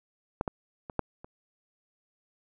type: clicks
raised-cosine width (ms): 1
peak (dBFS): -14 / -16 / -25 / -12 / -30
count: 5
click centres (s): 0.411 / 0.478 / 0.898 / 0.993 / 1.245
effects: none